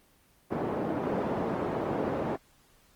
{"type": "band-pass noise", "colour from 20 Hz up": "pink", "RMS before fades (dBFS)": -31, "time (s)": [0.5, 2.37], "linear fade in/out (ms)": 20, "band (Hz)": [220, 770], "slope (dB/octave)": 12, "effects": ["pink hiss -63 dBFS RMS until 2.95 s", "Opus 24 kbps"]}